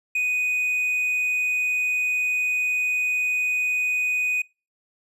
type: tone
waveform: triangle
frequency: 2489 Hz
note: D#7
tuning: in tune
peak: -19 dBFS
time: 0.15-4.42 s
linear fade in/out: 5 ms
effects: noise-tail reverb RT60 0.3 s tail -25 dB re dry + resampled to 32000 Hz